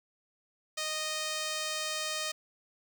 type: tone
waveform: 5% pulse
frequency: 620 Hz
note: D#5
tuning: 6 cents flat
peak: -21 dBFS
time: 0.77-2.32 s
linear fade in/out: 10 ms
effects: none